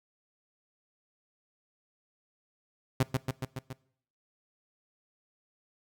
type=tone with echo; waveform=sawtooth; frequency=130.81 Hz; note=C3; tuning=in tune; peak=-18 dBFS; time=3-3.03 s; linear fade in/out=5 ms; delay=140 ms; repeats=5; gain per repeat=-3 dB; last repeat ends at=3.73 s; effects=noise-tail reverb RT60 0.6 s tail -21 dB re dry